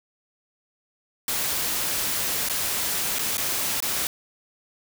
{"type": "noise with dropouts", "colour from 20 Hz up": "white", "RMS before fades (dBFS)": -26, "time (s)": [1.28, 4.07], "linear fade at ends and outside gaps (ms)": 1, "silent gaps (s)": [[2.487, 2.497], [3.186, 3.192], [3.371, 3.38], [3.803, 3.824]], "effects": []}